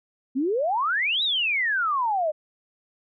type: exponential two-way sweep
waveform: sine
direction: up then down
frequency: 246.9 to 3931 to 591 Hz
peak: -21 dBFS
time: 0.35-2.32 s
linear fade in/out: 20 ms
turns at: 1.23 s
effects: none